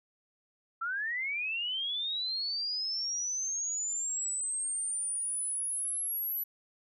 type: linear sweep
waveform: sine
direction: up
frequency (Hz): 1318.5 to 11890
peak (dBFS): -31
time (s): 0.81-6.44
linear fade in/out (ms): 10
effects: none